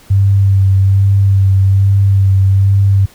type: tone with vibrato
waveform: sine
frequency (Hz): 97.6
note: G2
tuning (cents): -7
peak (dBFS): -6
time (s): 0.1-3.06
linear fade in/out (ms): 10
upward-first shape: sine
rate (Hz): 1.2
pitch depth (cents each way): 22
effects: pink hiss -43 dBFS RMS until 3.14 s